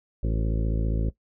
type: harmonic tone with a mistuned harmonic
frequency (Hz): 55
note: A1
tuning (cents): 0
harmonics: 1 / 2 / 3 / 4 / 5 / 6 / 7 / 8 / 9 / 10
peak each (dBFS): -24 / -30 / -34 / -36 / -38 / -40 / -41 / -42 / -43 / -44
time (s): 0.23-1.1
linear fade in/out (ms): 5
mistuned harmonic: 7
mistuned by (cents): -42
effects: noise-tail reverb RT60 0.1 s tail -17 dB re dry